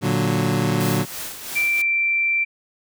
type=chord; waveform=25% pulse; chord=Bb augmented; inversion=none; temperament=equal with one note detuned; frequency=116.54 / 147.43 / 185 Hz; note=Bb2 / D3 / F#3; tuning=0 / +7 / 0 cents; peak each=-19 dBFS; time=0.01-1.06 s; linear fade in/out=50 ms
type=noise with tremolo; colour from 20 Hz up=white; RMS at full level=-30 dBFS; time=0.8-1.82 s; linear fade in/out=5 ms; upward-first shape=sine; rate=3 Hz; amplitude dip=55%
type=tone; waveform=sine; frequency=2349 Hz; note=D7; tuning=in tune; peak=-17 dBFS; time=1.55-2.45 s; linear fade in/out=20 ms
effects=none